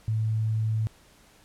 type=tone; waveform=sine; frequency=110 Hz; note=A2; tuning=in tune; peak=-23 dBFS; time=0.08-0.87 s; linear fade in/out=0 ms; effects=pink hiss -57 dBFS RMS until 1.44 s + low-pass 12000 Hz 12 dB/octave